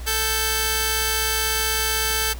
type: tone pair together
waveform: 5% pulse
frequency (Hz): 440 / 1568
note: A4 / G6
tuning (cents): 0 / 0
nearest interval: octave + minor seventh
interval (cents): 2200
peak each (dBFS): -12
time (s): 0.06-2.34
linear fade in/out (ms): 20
effects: added 60 Hz sine -30 dBFS peak until 2.39 s + pink hiss -42 dBFS RMS until 2.39 s